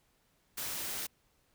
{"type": "noise", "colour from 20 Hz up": "white", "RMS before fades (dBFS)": -38, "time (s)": [0.57, 1.07], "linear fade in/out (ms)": 10, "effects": ["pink hiss -72 dBFS RMS until 1.54 s"]}